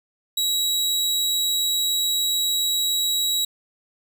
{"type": "tone", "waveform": "sawtooth", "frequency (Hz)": 3871, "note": "B7", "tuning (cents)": -35, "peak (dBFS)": -17, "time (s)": [0.37, 3.45], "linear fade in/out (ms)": 5, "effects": []}